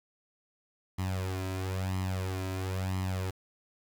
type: tone with flanger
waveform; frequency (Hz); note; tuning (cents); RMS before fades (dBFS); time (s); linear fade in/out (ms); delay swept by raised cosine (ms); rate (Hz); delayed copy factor
sawtooth; 93.9; F#2; +26; -33; 0.98-3.31; 10; 0.97 to 3.07; 1; +0.75
effects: 9-bit